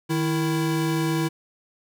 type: tone pair together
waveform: square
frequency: 155.55 / 329.6 Hz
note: D#3 / E4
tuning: 0 / 0 cents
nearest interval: octave + minor second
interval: 1300 cents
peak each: -25 dBFS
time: 0.09-1.29 s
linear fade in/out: 20 ms
effects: none